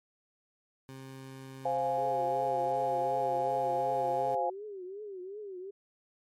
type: tone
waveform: 20% pulse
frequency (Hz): 133.2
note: C3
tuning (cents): +31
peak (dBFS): -39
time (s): 0.89-4.35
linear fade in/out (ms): 0
type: chord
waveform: sine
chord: F minor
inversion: second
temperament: equal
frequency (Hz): 523.3 / 698.5 / 830.6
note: C5 / F5 / Ab5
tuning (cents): 0 / 0 / 0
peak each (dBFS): -32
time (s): 1.65-4.5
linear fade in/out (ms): 5
type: tone with vibrato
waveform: sine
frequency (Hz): 392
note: G4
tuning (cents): 0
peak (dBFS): -39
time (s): 1.97-5.71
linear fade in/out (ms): 10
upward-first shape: triangle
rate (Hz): 2.7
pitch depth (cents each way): 170
effects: MP3 64 kbps